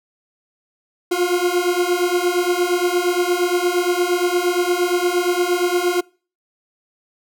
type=beating tone pair; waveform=40% pulse; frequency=350.5 / 359.1 Hz; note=F4 / F4; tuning=+6 / +48 cents; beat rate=8.6 Hz; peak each=-19 / -18 dBFS; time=1.11-6.01 s; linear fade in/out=10 ms; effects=noise-tail reverb RT60 0.4 s tail -26 dB re dry